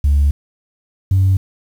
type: tone pair in turn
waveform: sine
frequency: 71.4 / 95.31 Hz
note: D2 / G2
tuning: -48 / -48 cents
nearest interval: perfect fourth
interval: 500 cents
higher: second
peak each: -8 dBFS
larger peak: neither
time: 0.04-0.31 / 1.11-1.37 s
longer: first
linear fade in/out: 5 ms
effects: tanh soft clip ceiling -7 dBFS + 7-bit